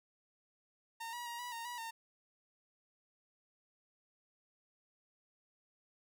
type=tone with pitch steps; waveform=sawtooth; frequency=916 / 964 / 945 / 976 / 924 / 970 / 912 Hz; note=A#5 / B5 / A#5 / B5 / A#5 / B5 / A#5; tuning=-31 / -42 / +23 / -21 / -16 / -31 / -38 cents; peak=-38 dBFS; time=1-1.91 s; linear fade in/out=10 ms; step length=130 ms; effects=none